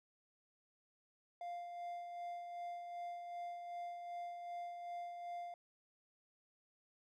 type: tone with tremolo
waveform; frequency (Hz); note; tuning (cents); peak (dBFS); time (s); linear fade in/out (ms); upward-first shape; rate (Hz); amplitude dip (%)
triangle; 698.5; F5; 0; -40; 1.41-5.54; 2; sine; 2.6; 40
effects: none